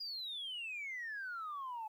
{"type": "exponential sweep", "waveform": "sine", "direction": "down", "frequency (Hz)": [4918, 850], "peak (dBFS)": -39, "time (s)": [0, 1.88], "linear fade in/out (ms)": 10, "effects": ["tanh soft clip ceiling -37 dBFS", "12-bit"]}